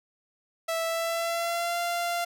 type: tone with pitch glide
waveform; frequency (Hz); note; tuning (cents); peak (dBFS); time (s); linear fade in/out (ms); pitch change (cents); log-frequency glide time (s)
sawtooth; 658 to 691.9; E5 to F5; -3 to -16; -23; 0.68-2.25; 10; +87; 0.85-1.79
effects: none